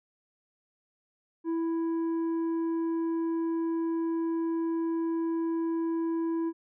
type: tone with tanh clipping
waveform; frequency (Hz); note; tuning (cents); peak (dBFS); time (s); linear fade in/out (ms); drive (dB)
triangle; 330; E4; +2; -28; 1.44-6.53; 50; 10
effects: none